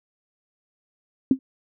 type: tone with exponential decay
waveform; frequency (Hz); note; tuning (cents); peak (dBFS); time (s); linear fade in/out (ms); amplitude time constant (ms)
sine; 263.9; C4; +15; -9; 1.31-1.39; 2; 16
effects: none